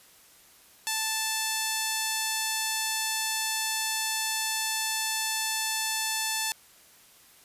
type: tone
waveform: 5% pulse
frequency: 880 Hz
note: A5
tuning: in tune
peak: -15 dBFS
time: 0.87-6.52 s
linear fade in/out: 0 ms
effects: white hiss -56 dBFS RMS until 7.44 s + resampled to 32000 Hz